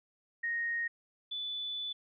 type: tone pair in turn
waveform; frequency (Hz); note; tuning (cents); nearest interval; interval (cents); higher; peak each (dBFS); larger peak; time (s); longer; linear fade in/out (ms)
sine; 1864.7 / 3480; A#6 / A7; 0 / -20; major seventh; 1080; second; -31 / -35; first; 0.43-0.88 / 1.31-1.93; second; 10
effects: none